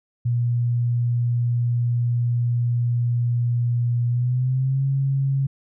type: tone with pitch glide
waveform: sine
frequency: 120 to 136.26 Hz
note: B2 to C#3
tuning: -49 to -29 cents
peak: -18 dBFS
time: 0.25-5.47 s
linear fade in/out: 10 ms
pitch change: +220 cents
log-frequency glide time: 4.08-4.84 s
effects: none